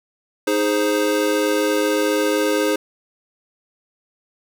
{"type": "chord", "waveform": "square", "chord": "Ab major", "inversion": "second", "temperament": "equal", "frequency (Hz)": [311.1, 415.3, 523.3], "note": ["Eb4", "Ab4", "C5"], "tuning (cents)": [0, 0, 0], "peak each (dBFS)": -22, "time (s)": [0.47, 2.76], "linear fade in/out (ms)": 5, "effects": []}